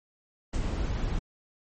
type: noise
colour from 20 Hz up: brown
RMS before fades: -29 dBFS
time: 0.53-1.19 s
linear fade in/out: 5 ms
type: noise with exponential decay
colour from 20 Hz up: blue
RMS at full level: -38 dBFS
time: 0.54-0.74 s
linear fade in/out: 5 ms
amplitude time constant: 43 ms
effects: MP3 32 kbps